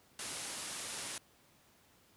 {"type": "low-pass noise", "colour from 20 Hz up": "white", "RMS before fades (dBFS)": -43, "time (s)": [0.19, 1.18], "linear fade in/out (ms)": 2, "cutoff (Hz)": 11000, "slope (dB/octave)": 96, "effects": ["pink hiss -66 dBFS RMS until 2.16 s", "high-pass 80 Hz 12 dB/octave"]}